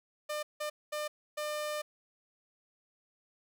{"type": "tone bursts at uneven times", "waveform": "sawtooth", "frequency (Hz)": 600, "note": "D5", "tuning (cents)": 37, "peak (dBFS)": -30, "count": 4, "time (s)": [[0.29, 0.43], [0.6, 0.7], [0.92, 1.08], [1.37, 1.82]], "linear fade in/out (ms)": 10, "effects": []}